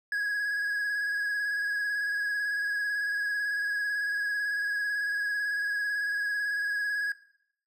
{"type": "tone with vibrato", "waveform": "triangle", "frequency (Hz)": 1661.2, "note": "G#6", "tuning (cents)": 0, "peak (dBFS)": -25, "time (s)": [0.12, 7.12], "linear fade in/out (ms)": 2, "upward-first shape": "square", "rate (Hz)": 18, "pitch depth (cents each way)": 21, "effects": ["noise-tail reverb RT60 0.7 s tail -19 dB re dry"]}